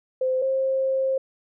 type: tone pair in turn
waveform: sine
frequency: 517 / 531.2 Hz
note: C5 / C5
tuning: -21 / +26 cents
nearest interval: unison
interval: 47 cents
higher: second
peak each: -20 dBFS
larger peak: neither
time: 0.21-0.42 / 0.42-1.18 s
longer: second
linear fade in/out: 5 ms
effects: none